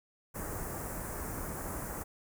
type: band-stop noise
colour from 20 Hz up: pink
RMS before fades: -39 dBFS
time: 0.34-2.04 s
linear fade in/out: 20 ms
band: 1700 to 7300 Hz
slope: 24 dB/octave
effects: none